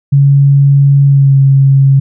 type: tone with pitch glide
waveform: sine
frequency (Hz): 139.9 to 136.55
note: C#3 to C#3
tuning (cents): +16 to -26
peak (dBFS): -3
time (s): 0.12-2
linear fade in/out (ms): 10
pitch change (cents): -42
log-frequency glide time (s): 1.06-1.37
effects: none